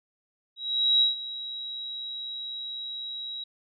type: tone with ADSR envelope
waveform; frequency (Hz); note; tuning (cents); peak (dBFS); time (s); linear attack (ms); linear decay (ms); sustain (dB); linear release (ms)
sine; 3856; B7; -42; -17; 0.56-3.44; 450; 140; -16; 6
effects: none